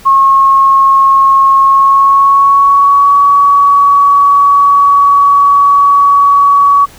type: tone with pitch glide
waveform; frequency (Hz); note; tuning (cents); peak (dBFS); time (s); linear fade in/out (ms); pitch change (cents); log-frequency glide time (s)
sine; 1086 to 1130.2; C#6 to C#6; -36 to +33; -3; 0.05-6.86; 20; +69; 1.62-3.15
effects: pink hiss -37 dBFS RMS until 6.98 s